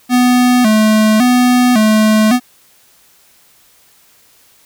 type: tone with vibrato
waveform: square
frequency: 231.5 Hz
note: A#3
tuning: 12 cents flat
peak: -8 dBFS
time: 0.09-2.4 s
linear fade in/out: 50 ms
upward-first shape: square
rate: 0.9 Hz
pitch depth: 120 cents each way
effects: white hiss -49 dBFS RMS until 4.65 s